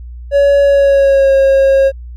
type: tone with pitch glide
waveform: triangle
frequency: 564 to 542 Hz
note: C#5 to C#5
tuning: +30 to -39 cents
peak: -4 dBFS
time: 0.31-1.92 s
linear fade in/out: 50 ms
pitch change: -69 cents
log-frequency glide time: 0.62-1.33 s
effects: added 60 Hz sine -26 dBFS peak until 2.16 s